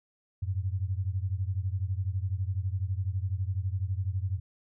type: beating tone pair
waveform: sine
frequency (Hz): 90.6 / 102.6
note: F#2 / G#2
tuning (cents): -36 / -21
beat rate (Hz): 12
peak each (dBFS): -30 / -32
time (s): 0.42-4.4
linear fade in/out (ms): 10
effects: none